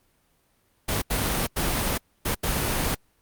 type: noise bursts at uneven times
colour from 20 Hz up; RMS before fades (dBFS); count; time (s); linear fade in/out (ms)
pink; -25; 5; 0.88-1.02 / 1.1-1.47 / 1.56-1.98 / 2.25-2.35 / 2.43-2.95; 10
effects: pink hiss -66 dBFS RMS until 3.21 s + Opus 32 kbps